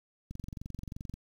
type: click train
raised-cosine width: 5 ms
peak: -28 dBFS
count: 20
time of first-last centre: 0.31-1.14 s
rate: 22.9 Hz
effects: 9-bit